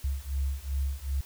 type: beating tone pair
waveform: sine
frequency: 67.2 / 69.8 Hz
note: C2 / C#2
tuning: +47 / +13 cents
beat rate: 2.6 Hz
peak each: -31 dBFS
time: 0.04-1.21 s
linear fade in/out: 5 ms
effects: white hiss -51 dBFS RMS until 1.25 s